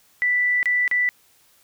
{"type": "tone with dropouts", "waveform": "sine", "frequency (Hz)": 1975.5, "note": "B6", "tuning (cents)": 0, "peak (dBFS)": -17, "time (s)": [0.22, 1.09], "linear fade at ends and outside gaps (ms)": 0, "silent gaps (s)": [[0.629, 0.657], [0.878, 0.913]], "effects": ["white hiss -58 dBFS RMS until 1.63 s"]}